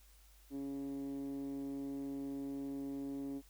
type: tone with band-pass filter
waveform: 10% pulse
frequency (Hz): 138.59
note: C#3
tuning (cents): 0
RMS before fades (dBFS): -42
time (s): 0.5-3.42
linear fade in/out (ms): 50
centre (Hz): 300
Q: 8.8
effects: added 50 Hz sine -61 dBFS peak until 3.49 s + white hiss -67 dBFS RMS until 3.49 s